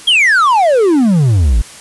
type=exponential sweep; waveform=triangle; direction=down; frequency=3343 to 48.84 Hz; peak=-5 dBFS; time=0.07-1.62 s; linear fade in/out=10 ms; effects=white hiss -34 dBFS RMS until 1.8 s + resampled to 24000 Hz